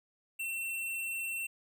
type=tone; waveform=square; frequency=2704 Hz; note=E7; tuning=43 cents sharp; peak=-35 dBFS; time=0.39-1.47 s; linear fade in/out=10 ms; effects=none